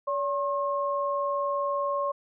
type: tone pair together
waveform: sine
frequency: 570 / 1075.2 Hz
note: C#5 / C6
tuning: +48 / +47 cents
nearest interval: major seventh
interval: 1099 cents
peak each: -28 dBFS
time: 0.07-2.12 s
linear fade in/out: 10 ms
effects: none